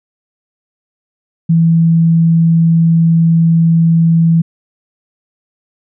sine tone, 165.2 Hz, E3, 4 cents sharp, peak -6 dBFS, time 1.49-4.42 s, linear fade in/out 10 ms, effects none

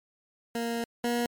20% pulse tone pair in turn, 233.1 / 238.8 Hz, A#3 / A#3, 0 / +42 cents, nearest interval unison, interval 42 cents, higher second, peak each -24 / -21 dBFS, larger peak second, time 0.55-0.84 / 1.04-1.26 s, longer first, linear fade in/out 2 ms, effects MP3 96 kbps

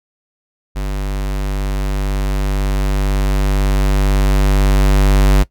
square tone with level ramp, 49 Hz, G1, in tune, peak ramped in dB -19 to -8 dBFS, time 0.75-5.44 s, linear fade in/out 20 ms, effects noise-tail reverb RT60 0.1 s tail -19 dB re dry

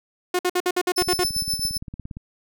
sawtooth tone bursts, 360.2 Hz, F#4, 46 cents flat, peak -15 dBFS, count 9, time 0.34-1.239 s, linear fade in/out 5 ms, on 51 ms, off 55 ms
sawtooth tone with tremolo, 5274 Hz, E8, in tune, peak -18 dBFS, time 0.96-1.78 s, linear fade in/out 10 ms, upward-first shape sine, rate 7.6 Hz, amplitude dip 70%
click train, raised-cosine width 5 ms, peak -22 dBFS, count 21, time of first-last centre 1.02-2.169 s, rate 17.4 Hz
effects none

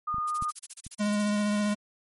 sine tone, 1224 Hz, D#6, 29 cents flat, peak -27 dBFS, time 0.07-0.51 s, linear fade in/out 10 ms
clicks, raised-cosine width 5 ms, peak -27 / -32 / -25 / -31 dBFS, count 4, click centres 0.144 / 0.183 / 0.424 / 0.866 s
violet noise bursts, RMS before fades -35 dBFS, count 15, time 0.27-1.305 s, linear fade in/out 10 ms, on 41 ms, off 30 ms
square tone with vibrato, 207.7 Hz, G#3, in tune, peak -25 dBFS, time 0.99-1.75 s, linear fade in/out 20 ms, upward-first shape triangle, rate 15 Hz, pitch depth 19 cents each way
effects MP3 48 kbps

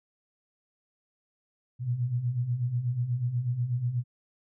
sine beating tone pair, 116.54 / 124.74 Hz, A#2 / B2, 0 / +18 cents, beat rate 8.2 Hz, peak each -33 / -27 dBFS, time 1.79-4.04 s, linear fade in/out 50 ms, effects none

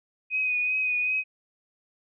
sine tone with vibrato, 2500 Hz, D#7, 8 cents sharp, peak -23 dBFS, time 0.3-1.24 s, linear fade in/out 50 ms, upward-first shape triangle, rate 2.6 Hz, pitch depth 31 cents each way, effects none

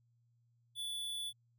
square tone, 3456 Hz, A7, 32 cents flat, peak -39 dBFS, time 0.75-1.33 s, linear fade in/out 50 ms, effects added 118 Hz sine -70 dBFS peak until 1.58 s

